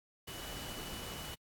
sine tone in noise, 2960 Hz, F#7, in tune, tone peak -50 dBFS, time 0.27-1.35 s, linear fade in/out 10 ms, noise pink, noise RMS -45 dBFS, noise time 0.27-1.35 s, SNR -8 dB, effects AAC 64 kbps

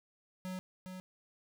square tone with echo, 185 Hz, F#3, in tune, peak -39 dBFS, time 0.45-0.59 s, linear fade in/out 0 ms, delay 410 ms, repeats 1, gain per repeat -5 dB, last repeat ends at 1 s, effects none

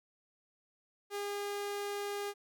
sawtooth tone, 406.5 Hz, G#4, 37 cents flat, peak -32 dBFS, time 1.1-2.34 s, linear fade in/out 50 ms, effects none

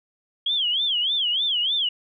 sine tone with vibrato, 3205 Hz, G7, 38 cents sharp, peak -20 dBFS, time 0.46-1.89 s, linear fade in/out 5 ms, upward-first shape sine, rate 3.3 Hz, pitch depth 200 cents each way, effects none

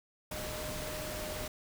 sine tone in noise, 613 Hz, D#5, 26 cents flat, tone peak -42 dBFS, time 0.31-1.48 s, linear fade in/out 5 ms, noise pink, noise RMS -40 dBFS, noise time 0.31-1.48 s, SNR -5 dB, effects none

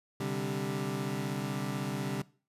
25% pulse chord, C suspended second, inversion none, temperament equal, 130.81 / 146.83 / 196 Hz, C3 / D3 / G3, 0 / 0 / 0 cents, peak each -33 dBFS, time 0.2-2.22 s, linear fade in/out 5 ms, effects noise-tail reverb RT60 0.4 s tail -21 dB re dry + resampled to 32000 Hz

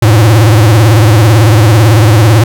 square tone with vibrato, 110 Hz, A2, in tune, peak -3 dBFS, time 0.02-2.44 s, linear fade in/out 5 ms, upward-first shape triangle, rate 18 Hz, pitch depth 200 cents each way, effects none

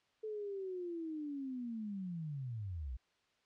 sine linear sweep, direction down, 438.3 to 55.8 Hz, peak -39 dBFS, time 0.23-2.97 s, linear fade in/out 10 ms, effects white hiss -75 dBFS RMS until 3.45 s + low-pass 4000 Hz 12 dB/octave

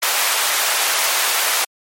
pink high-pass noise, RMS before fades -18 dBFS, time 0.02-1.65 s, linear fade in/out 10 ms, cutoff 850 Hz, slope 12 dB/octave, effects high-pass 400 Hz 12 dB/octave + MP3 64 kbps

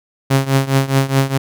sawtooth tone with tremolo, 135.5 Hz, C#3, 39 cents flat, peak -5 dBFS, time 0.3-1.38 s, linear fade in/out 10 ms, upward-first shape triangle, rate 4.8 Hz, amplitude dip 90%, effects none

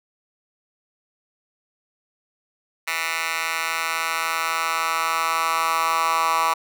10% pulse tone with high-pass filter sweep, 163.7 Hz, E3, 12 cents flat, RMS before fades -23 dBFS, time 2.87-6.54 s, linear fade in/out 10 ms, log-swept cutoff 1700 to 1100 Hz, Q 3.9, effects none

